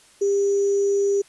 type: tone with sample-and-hold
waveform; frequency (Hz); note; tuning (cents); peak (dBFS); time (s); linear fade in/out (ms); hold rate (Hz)
sine; 399.6; G4; +33; -17; 0.21-1.22; 10; 6300
effects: white hiss -53 dBFS RMS until 1.28 s + resampled to 24000 Hz